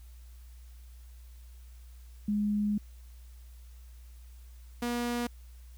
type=tone pair in turn; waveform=sine / sawtooth; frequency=207.7 / 240 Hz; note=G#3 / B3; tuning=0 / -49 cents; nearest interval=minor third; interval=251 cents; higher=second; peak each=-26 dBFS; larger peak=neither; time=2.28-2.78 / 4.82-5.27 s; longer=first; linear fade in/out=5 ms; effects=added 60 Hz sine -47 dBFS peak until 5.77 s + white hiss -64 dBFS RMS until 5.77 s